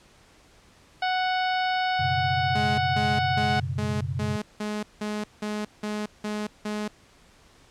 harmonic tone, 740 Hz, F#5, in tune, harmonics 1 / 2 / 3 / 4 / 5 / 6 / 7, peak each -24 / -30 / -34 / -36 / -38 / -40 / -41 dBFS, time 1.02-3.6 s, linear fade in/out 5 ms
sine chord, F# suspended fourth, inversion none, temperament equal, 92.5 / 123.47 / 138.59 Hz, F#2 / B2 / C#3, 0 / 0 / 0 cents, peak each -31 dBFS, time 1.99-4.37 s, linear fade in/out 10 ms
sawtooth tone bursts, 210.7 Hz, G#3, 25 cents sharp, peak -24 dBFS, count 11, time 2.55-6.88 s, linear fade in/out 5 ms, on 230 ms, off 180 ms
effects pink hiss -56 dBFS RMS until 7.7 s + low-pass 8000 Hz 12 dB/octave

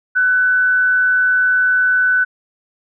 sine tone with frequency modulation, 1500 Hz, F#6, 23 cents sharp, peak -11 dBFS, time 0.15-2.25 s, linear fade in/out 20 ms, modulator 126 Hz, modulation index 0.25, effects none

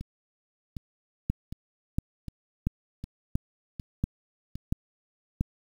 two click trains, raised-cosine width 5 ms, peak -13 / -24 dBFS, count 7 / 7, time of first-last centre 1.3-5.41 / 0.01-4.555 s, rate 1.46 / 1.32 Hz, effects 8-bit

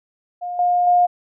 sine tone with level steps, 711 Hz, F5, 31 cents sharp, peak -24 / -14 / -11 dBFS, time 0.41-1.07 s, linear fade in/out 20 ms, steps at 0.59 / 0.87 s, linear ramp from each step 2 ms, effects none

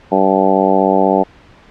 harmonic tone, 96.1 Hz, G2, 34 cents flat, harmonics 2 / 3 / 4 / 5 / 6 / 7 / 8 / 9, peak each -18 / -18 / -18 / -18 / -18 / -18 / -18 / -18 dBFS, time 0.11-1.24 s, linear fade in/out 20 ms, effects pink hiss -44 dBFS RMS until 1.7 s + low-pass 3000 Hz 12 dB/octave

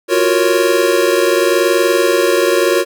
square chord, Gb major seventh, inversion third, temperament equal, 349.2 / 370 / 466.2 / 554.4 Hz, F4 / Gb4 / Bb4 / Db5, 0 / 0 / 0 / 0 cents, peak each -17 dBFS, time 0.08-2.85 s, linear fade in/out 50 ms, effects none

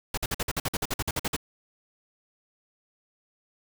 pink noise bursts, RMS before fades -28 dBFS, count 15, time 0.14-1.365 s, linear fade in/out 5 ms, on 35 ms, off 50 ms, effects none

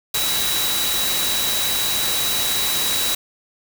sine tone in noise, 3900 Hz, B7, 23 cents flat, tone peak -23 dBFS, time 0.14-3.15 s, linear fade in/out 5 ms, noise white, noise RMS -22 dBFS, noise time 0.14-3.15 s, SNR -4 dB, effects none

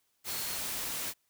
sine tone in noise, 4300 Hz, C8, 47 cents sharp, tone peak -44 dBFS, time 0.26-0.6 s, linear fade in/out 50 ms, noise white, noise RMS -36 dBFS, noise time 0.24-1.14 s, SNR -11 dB, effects white hiss -75 dBFS RMS until 1.29 s

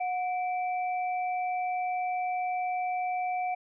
sine tone pair together, 729.7 / 2326 Hz, F#5 / D7, -24 / -17 cents, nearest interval octave + minor sixth, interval 2007 cents, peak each -28 / -39 dBFS, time 0-3.55 s, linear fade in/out 10 ms, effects none

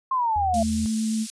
sine exponential sweep, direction down, 1074 to 659.3 Hz, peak -20 dBFS, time 0.11-0.63 s, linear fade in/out 5 ms
sine tone, 80.5 Hz, E2, 41 cents flat, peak -29 dBFS, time 0.36-0.86 s, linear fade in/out 0 ms
sine tone with vibrato, 220 Hz, A3, in tune, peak -22 dBFS, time 0.53-1.27 s, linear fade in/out 50 ms, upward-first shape sine, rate 8.6 Hz, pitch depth 8 cents each way
white high-pass noise, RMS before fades -33 dBFS, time 0.54-1.3 s, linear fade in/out 0 ms, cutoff 4300 Hz, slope 12 dB/octave
effects resampled to 22050 Hz

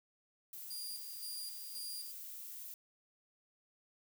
violet noise, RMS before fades -48 dBFS, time 0.53-2.74 s, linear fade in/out 2 ms
25% pulse tone with tremolo, 4807 Hz, D8, 39 cents sharp, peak -38 dBFS, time 0.7-2.12 s, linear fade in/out 10 ms, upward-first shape square, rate 1.9 Hz, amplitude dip 60%
effects none

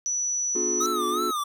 sine tone, 5920 Hz, F#8, in tune, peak -24 dBFS, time 0.06-0.86 s, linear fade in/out 0 ms
triangle chord, B diminished seventh, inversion none, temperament just, 246.9 / 296.3 / 355.6 / 426.7 Hz, B3 / D4 / F4 / Ab4, 0 / +15 / +31 / +47 cents, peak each -33 / -33 / -27 / -31 dBFS, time 0.55-1.31 s, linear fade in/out 5 ms
square tone with vibrato, 1244.5 Hz, D#6, in tune, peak -26 dBFS, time 0.8-1.44 s, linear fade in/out 10 ms, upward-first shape sine, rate 2.8 Hz, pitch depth 120 cents each way
effects none

